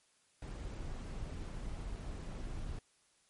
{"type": "noise", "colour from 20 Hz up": "brown", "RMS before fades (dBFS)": -42, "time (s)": [0.42, 2.79], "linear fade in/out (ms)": 2, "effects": ["white hiss -71 dBFS RMS until 3.29 s", "MP3 48 kbps"]}